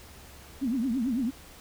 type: tone with vibrato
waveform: sine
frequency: 246.9 Hz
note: B3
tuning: in tune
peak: -25 dBFS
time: 0.61-1.31 s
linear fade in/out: 20 ms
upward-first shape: triangle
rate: 9 Hz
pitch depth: 250 cents each way
effects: added 70 Hz sine -53 dBFS peak until 1.6 s + pink hiss -50 dBFS RMS until 1.6 s